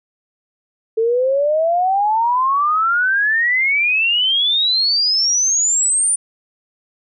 sine exponential sweep, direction up, 440 to 9400 Hz, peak -13 dBFS, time 0.97-6.16 s, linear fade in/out 10 ms, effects none

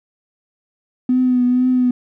triangle tone with vibrato, 250.7 Hz, B3, 26 cents sharp, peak -8 dBFS, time 1.09-1.91 s, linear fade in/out 5 ms, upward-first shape triangle, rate 2.1 Hz, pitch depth 35 cents each way, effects tanh soft clip ceiling -10 dBFS

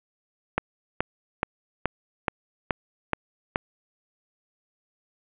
click train, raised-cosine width 0.5 ms, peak -7 dBFS, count 8, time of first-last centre 0.58-3.559 s, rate 2.35 Hz, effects resampled to 8000 Hz + 8-bit

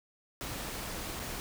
pink noise with dropouts, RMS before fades -39 dBFS, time 0.41-1.4 s, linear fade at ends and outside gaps 0 ms, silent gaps 1.194-1.199 s, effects none

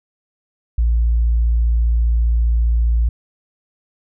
sine tone, 57.5 Hz, A#1, 23 cents flat, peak -11 dBFS, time 0.78-3.09 s, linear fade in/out 5 ms, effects tanh soft clip ceiling -9 dBFS

